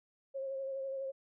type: tone with vibrato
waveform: sine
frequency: 539 Hz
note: C#5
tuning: 49 cents flat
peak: -36 dBFS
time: 0.34-1.12 s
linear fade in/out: 20 ms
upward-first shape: sine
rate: 12 Hz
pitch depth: 26 cents each way
effects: none